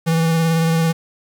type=tone with vibrato; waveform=square; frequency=163.9 Hz; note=E3; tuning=10 cents flat; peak=-15 dBFS; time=0.06-0.93 s; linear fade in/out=20 ms; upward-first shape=sine; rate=18 Hz; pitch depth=21 cents each way; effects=7-bit